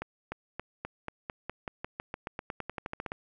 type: accelerating click train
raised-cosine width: 0.5 ms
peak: -20 dBFS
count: 22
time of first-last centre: 0.02-3.119 s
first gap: 300 ms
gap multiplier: 0.92
effects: none